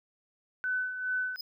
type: tone with tremolo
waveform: sine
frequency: 1506 Hz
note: F#6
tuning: 30 cents sharp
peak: -27 dBFS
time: 0.64-1.36 s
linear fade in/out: 0 ms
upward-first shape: sine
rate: 2.4 Hz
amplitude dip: 60%
type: tone with exponential growth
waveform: square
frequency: 5030 Hz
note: D#8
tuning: 18 cents sharp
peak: -32 dBFS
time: 1.34-1.41 s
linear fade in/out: 5 ms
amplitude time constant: 15 ms
effects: none